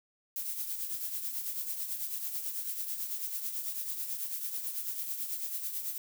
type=noise with tremolo; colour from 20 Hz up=violet; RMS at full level=-34 dBFS; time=0.36-5.98 s; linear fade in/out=2 ms; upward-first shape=triangle; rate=9.1 Hz; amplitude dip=60%; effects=none

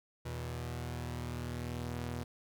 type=tone pair together; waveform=sawtooth; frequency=80.7 / 120.91 Hz; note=E2 / B2; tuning=-36 / -36 cents; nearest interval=perfect fifth; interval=700 cents; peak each=-37 / -36 dBFS; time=0.25-2.24 s; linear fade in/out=10 ms; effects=none

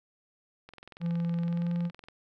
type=click train; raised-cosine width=0.3 ms; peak=-31 dBFS; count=31; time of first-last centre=0.69-2.085 s; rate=21.5 Hz
type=tone with pitch glide; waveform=triangle; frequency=170 to 172.47 Hz; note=F3 to F3; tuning=-46 to -21 cents; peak=-25 dBFS; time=1-1.91 s; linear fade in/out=50 ms; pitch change=+25 cents; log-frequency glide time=1.42-1.73 s
effects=none

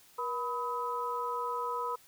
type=tone cluster; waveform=sine; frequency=478.5 / 995 / 1272 Hz; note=A#4 / B5 / D#6; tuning=+45 / +13 / +38 cents; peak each=-38 / -34 / -37 dBFS; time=0.18-1.96 s; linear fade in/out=10 ms; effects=white hiss -60 dBFS RMS until 2.07 s

